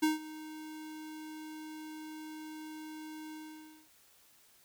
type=tone with ADSR envelope; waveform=square; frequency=310.5 Hz; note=D#4; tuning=3 cents flat; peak=-25 dBFS; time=0.02-3.89 s; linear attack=14 ms; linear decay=150 ms; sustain=-19 dB; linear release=560 ms; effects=white hiss -64 dBFS RMS until 4.64 s